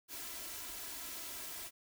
white noise with comb filter, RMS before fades -45 dBFS, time 0.08-1.71 s, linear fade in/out 50 ms, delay 3 ms, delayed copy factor +0.65, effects none

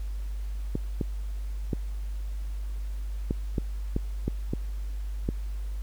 clicks, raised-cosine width 3 ms, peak -14 dBFS, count 9, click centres 0.754 / 1.012 / 1.732 / 3.309 / 3.582 / 3.964 / 4.28 / 4.535 / 5.289 s, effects added 50 Hz sine -30 dBFS peak until 5.82 s + pink hiss -55 dBFS RMS until 5.82 s

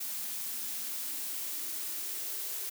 blue noise with high-pass filter sweep, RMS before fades -37 dBFS, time 0-2.7 s, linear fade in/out 10 ms, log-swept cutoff 200 to 390 Hz, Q 5.5, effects none

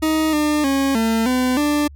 40% pulse tone with pitch steps, 313.9 / 300.4 / 273.3 / 224.9 / 253.6 / 294.9 Hz, D#4 / D4 / C#4 / A3 / B3 / D4, +15 / +39 / -24 / +38 / +46 / +7 cents, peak -15 dBFS, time 0.02-1.88 s, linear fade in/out 10 ms, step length 310 ms, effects added 71 Hz sine -37 dBFS peak until 1.95 s

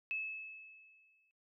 sine tone with exponential decay, 2600 Hz, E7, 24 cents flat, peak -34 dBFS, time 0.11-1.31 s, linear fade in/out 0 ms, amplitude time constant 260 ms, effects noise-tail reverb RT60 0.1 s tail -19 dB re dry

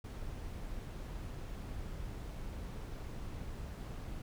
brown noise, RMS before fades -43 dBFS, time 0.04-4.22 s, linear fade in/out 5 ms, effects none

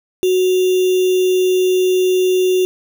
sine tone with sample-and-hold, 369.2 Hz, F#4, 4 cents flat, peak -11 dBFS, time 0.23-2.65 s, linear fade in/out 0 ms, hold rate 3150 Hz, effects none

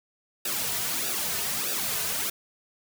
white noise with flanger, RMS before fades -29 dBFS, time 0.45-2.3 s, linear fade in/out 5 ms, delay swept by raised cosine 0.94 to 3.74 ms, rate 1.6 Hz, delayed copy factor -0.75, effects none

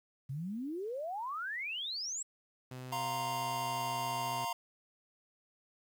sine exponential sweep, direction up, 127.5 to 7902 Hz, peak -36 dBFS, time 0.29-2.23 s, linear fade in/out 10 ms
sawtooth tone with pitch glide, 127.7 to 126.38 Hz, C3 to B2, -42 to +40 cents, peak -39 dBFS, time 2.71-4.45 s, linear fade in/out 5 ms, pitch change -18 cents, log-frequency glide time 3.15-3.98 s
square chord, F suspended fourth, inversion none, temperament equal, 698.5 / 932.3 / 1046.5 Hz, F5 / Bb5 / C6, 0 / 0 / 0 cents, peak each -41 / -37 / -42 dBFS, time 2.92-4.53 s, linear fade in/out 5 ms
effects 11-bit

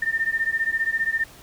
sine beating tone pair, 1800 / 1815 Hz, A6 / A#6, +39 / -47 cents, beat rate 15 Hz, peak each -24 dBFS, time 0.02-1.24 s, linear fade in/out 5 ms, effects pink hiss -47 dBFS RMS until 1.42 s

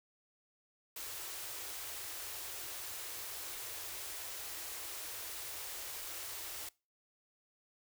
white band-stop noise, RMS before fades -44 dBFS, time 0.96-6.69 s, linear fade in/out 5 ms, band 120 to 300 Hz, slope 96 dB/octave, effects noise-tail reverb RT60 0.3 s tail -23 dB re dry

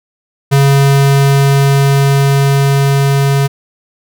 square tone with level ramp, 138.8 Hz, C#3, 3 cents sharp, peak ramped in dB -6 to -9 dBFS, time 0.51-3.48 s, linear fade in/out 20 ms, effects none

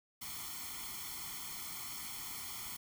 white noise with comb filter, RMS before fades -44 dBFS, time 0.21-2.77 s, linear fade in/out 10 ms, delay 0.92 ms, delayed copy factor +0.9, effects none

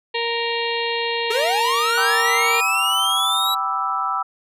harmonic tone, 466.2 Hz, A#4, in tune, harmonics 1 / 2 / 4 / 5 / 6 / 7 / 8 / 9, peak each -25 / -27 / -29 / -31 / -28 / -33 / -32 / -32 dBFS, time 0.14-2.61 s, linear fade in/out 10 ms
45% pulse linear sweep, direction up, 415.3 to 3925 Hz, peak -19 dBFS, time 1.3-3.55 s, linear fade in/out 10 ms
sine chord, E minor seventh, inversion first, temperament equal with one note detuned, 777.7 / 987.8 / 1174.7 / 1318.5 Hz, G5 / B5 / D6 / E6, -14 / 0 / 0 / 0 cents, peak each -27 / -27 / -28 / -22 dBFS, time 1.97-4.23 s, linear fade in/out 10 ms
effects resampled to 32000 Hz

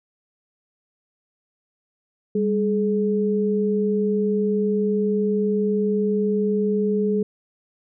sine tone pair together, 200 / 423.8 Hz, G3 / G#4, +35 / +35 cents, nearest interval octave + minor second, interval 1300 cents, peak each -21 dBFS, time 2.35-7.23 s, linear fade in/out 5 ms, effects none

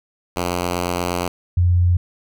5% pulse / sine tone pair in turn, 88.4 / 88.4 Hz, F2 / F2, +22 / +22 cents, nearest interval unison, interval 0 cents, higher neither, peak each -9 / -12 dBFS, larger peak first, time 0.36-1.28 / 1.57-1.97 s, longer first, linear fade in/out 5 ms, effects none

